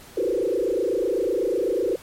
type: tone with frequency modulation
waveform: sine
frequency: 429.1 Hz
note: A4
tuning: 43 cents flat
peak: -20 dBFS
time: 0.17-1.96 s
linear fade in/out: 5 ms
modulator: 28 Hz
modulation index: 3.2
effects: pink hiss -46 dBFS RMS until 2.02 s + MP3 64 kbps